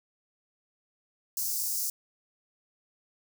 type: high-pass noise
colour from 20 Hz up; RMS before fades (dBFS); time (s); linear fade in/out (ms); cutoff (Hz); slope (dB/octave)
white; -31; 1.37-1.9; 2; 4900; 48
effects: none